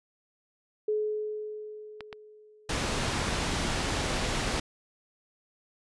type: tone with exponential decay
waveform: sine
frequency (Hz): 425.9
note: G#4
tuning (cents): +44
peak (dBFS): -24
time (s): 0.88-3.14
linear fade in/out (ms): 5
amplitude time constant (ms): 490
type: clicks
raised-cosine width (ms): 0.3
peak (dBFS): -23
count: 3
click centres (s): 2.007 / 2.128 / 2.841
type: low-pass noise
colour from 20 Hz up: pink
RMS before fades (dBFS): -30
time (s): 2.69-4.6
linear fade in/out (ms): 5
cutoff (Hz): 7100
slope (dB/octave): 12
effects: resampled to 24000 Hz